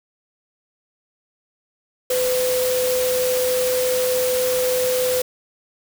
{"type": "tone in noise", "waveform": "sine", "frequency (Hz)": 505, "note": "B4", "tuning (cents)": 39, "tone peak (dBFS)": -18, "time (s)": [2.1, 5.22], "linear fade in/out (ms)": 5, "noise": "white", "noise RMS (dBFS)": -26, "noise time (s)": [2.1, 5.22], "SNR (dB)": 5, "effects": []}